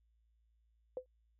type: tone with exponential decay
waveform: sine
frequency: 509 Hz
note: C5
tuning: 48 cents flat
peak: -33 dBFS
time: 0.97-1.06 s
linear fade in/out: 1 ms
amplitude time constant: 18 ms
effects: added 56 Hz sine -70 dBFS peak until 1.39 s